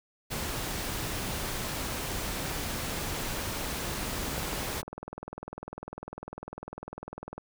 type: noise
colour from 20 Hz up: pink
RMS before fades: -34 dBFS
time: 0.3-4.82 s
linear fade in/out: 20 ms
type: click train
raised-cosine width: 1 ms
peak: -24 dBFS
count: 71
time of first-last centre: 3.88-7.38 s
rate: 20 Hz
effects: none